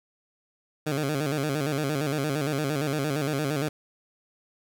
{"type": "tone with vibrato", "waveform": "15% pulse", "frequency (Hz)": 144.9, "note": "D3", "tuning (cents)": -23, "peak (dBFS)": -19, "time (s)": [0.86, 3.69], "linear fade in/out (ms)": 10, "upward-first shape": "square", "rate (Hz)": 8.7, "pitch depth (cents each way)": 100, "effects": []}